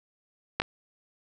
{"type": "clicks", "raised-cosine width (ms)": 0.3, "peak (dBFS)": [-8, -19], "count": 2, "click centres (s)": [0.6, 0.619], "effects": []}